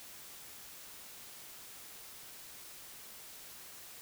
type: silence
effects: white hiss -51 dBFS RMS until 4.01 s